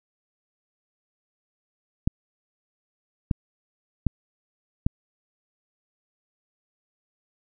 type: clicks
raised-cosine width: 5 ms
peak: -8 dBFS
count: 4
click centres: 2.075 / 3.312 / 4.067 / 4.865 s
effects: none